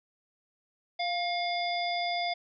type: harmonic tone with a mistuned harmonic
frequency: 698.5 Hz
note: F5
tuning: in tune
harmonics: 1 / 3 / 5 / 7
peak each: -30 / -35 / -37 / -38 dBFS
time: 0.99-2.34 s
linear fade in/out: 10 ms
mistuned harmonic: 3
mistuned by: +40 cents
effects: none